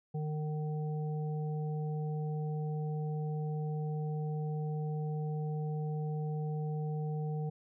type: harmonic tone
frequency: 152.5 Hz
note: D#3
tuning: 34 cents flat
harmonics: 1 / 3 / 5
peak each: -33 / -43 / -47 dBFS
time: 0.14-7.5 s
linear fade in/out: 10 ms
effects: none